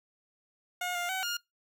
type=tone with pitch steps; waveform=15% pulse; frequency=718 / 703 / 756 / 1417 Hz; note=F5 / F5 / F#5 / F6; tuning=+48 / +11 / +37 / +25 cents; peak=-25 dBFS; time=0.81-1.37 s; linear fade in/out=5 ms; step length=140 ms; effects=noise-tail reverb RT60 0.2 s tail -25 dB re dry